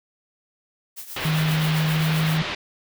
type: noise with tremolo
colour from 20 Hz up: blue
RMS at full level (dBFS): -34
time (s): 0.96-2.39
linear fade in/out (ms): 20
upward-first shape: triangle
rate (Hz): 7.6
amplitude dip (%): 75
type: low-pass noise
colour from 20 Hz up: white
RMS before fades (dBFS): -29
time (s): 1.16-2.55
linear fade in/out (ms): 5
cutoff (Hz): 3700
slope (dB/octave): 24
type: tone with pitch glide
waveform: sine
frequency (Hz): 156.7 to 158.61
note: D#3 to D#3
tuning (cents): +13 to +34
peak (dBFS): -19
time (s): 1.25-2.42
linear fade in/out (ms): 2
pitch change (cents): +21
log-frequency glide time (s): 1.9-2.21
effects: none

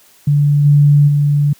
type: tone with level steps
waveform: sine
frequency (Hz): 145.2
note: D3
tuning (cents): -19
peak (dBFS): -8 / -5 / -9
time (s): 0.27-1.53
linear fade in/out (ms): 5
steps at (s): 0.64 / 1.07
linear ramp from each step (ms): 20
effects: white hiss -48 dBFS RMS until 1.59 s + high-pass 80 Hz 12 dB/octave

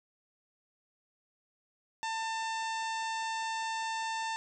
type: harmonic tone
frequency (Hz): 895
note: A5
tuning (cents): +29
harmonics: 1 / 2 / 3 / 4 / 5 / 6 / 7 / 8 / 9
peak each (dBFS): -34 / -40 / -44 / -46 / -48 / -50 / -51 / -52 / -53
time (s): 2.03-4.36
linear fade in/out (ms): 0
effects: none

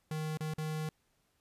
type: tone with dropouts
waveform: square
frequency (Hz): 155.56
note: D#3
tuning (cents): 0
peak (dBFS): -35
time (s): 0.11-0.89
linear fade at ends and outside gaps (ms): 2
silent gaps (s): 0.373-0.406 / 0.538-0.582
effects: pink hiss -75 dBFS RMS until 1.4 s + resampled to 32000 Hz

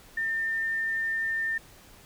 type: tone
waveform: sine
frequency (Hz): 1803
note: A6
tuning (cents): +42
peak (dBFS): -26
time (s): 0.17-1.58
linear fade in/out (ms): 5
effects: pink hiss -53 dBFS RMS until 2.05 s

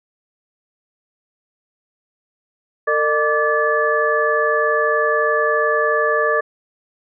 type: tone cluster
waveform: sine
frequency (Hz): 452.9 / 604 / 1167 / 1727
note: A#4 / D5 / D6 / A6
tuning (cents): -50 / +48 / -11 / -33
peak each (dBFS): -20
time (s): 2.87-6.41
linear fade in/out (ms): 10
effects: none

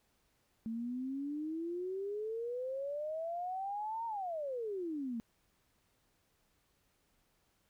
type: exponential two-way sweep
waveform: sine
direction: up then down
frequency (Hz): 221.2 to 932.3 to 221.2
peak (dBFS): -36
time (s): 0.66-5.2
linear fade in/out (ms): 0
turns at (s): 4.06
effects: pink hiss -75 dBFS RMS until 7.69 s

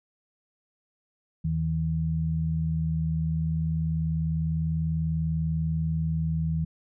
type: tone pair together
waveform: sine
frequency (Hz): 79.78 / 160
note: D#2 / D#3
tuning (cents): +44 / +49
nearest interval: octave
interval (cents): 1205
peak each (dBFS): -30 / -25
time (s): 1.44-6.65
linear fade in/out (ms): 10
effects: none

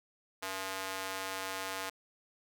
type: tone with high-pass filter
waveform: square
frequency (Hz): 95.5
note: G2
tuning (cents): -45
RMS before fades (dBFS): -39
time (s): 0.42-1.9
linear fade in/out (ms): 10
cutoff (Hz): 810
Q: 0.72
effects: none

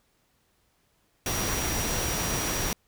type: tone in noise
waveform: sine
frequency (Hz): 5760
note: F#8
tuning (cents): -47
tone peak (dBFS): -34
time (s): 1.26-2.73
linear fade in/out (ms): 2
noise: pink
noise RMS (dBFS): -29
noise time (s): 1.26-2.73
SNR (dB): -8
effects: pink hiss -69 dBFS RMS until 2.87 s

